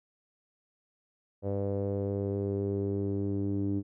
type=tone with low-pass filter sweep; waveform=sawtooth; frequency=99.6 Hz; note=G2; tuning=28 cents sharp; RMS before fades=-31 dBFS; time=1.42-3.83 s; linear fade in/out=50 ms; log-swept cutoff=540 to 310 Hz; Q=4.6; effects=none